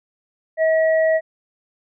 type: tone pair together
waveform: sine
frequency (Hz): 640 / 1917.8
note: D#5 / A#6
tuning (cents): +49 / +49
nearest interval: octave + perfect fifth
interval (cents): 1900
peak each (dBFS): -14 / -24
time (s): 0.57-1.21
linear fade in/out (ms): 50
effects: none